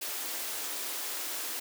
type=high-pass noise; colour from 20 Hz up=white; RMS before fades=-36 dBFS; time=0.01-1.6 s; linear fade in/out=10 ms; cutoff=250 Hz; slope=96 dB/octave; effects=none